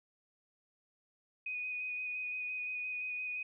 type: tone with vibrato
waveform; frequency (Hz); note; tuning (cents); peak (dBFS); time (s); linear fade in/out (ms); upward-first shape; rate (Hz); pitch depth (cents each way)
sine; 2489; D#7; 0; -36; 1.46-3.43; 5; square; 5.8; 13
effects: none